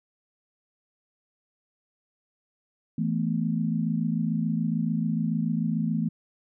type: chord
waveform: sine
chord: E suspended fourth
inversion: none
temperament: equal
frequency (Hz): 164.81 / 220 / 246.9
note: E3 / A3 / B3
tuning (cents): 0 / 0 / 0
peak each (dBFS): -27 / -27 / -31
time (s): 2.98-6.09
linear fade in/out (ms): 5
effects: none